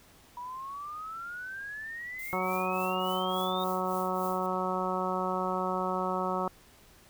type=exponential sweep; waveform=sine; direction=up; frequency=963 to 3714 Hz; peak=-37 dBFS; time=0.37-3.64 s; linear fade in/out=2 ms
type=noise with tremolo; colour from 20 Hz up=violet; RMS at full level=-43 dBFS; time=2.19-4.46 s; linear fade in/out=0 ms; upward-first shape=triangle; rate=3.5 Hz; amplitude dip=90%
type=harmonic tone; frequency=185 Hz; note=F#3; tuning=in tune; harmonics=1 / 2 / 3 / 4 / 5 / 6 / 7; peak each=-36 / -36 / -36 / -36 / -36 / -36 / -36 dBFS; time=2.33-6.48 s; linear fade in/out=0 ms
effects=pink hiss -58 dBFS RMS until 7.09 s